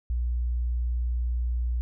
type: tone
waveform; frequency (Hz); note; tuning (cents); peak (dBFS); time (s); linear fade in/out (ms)
sine; 60.1; B1; -46; -24; 0.1-1.81; 0
effects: none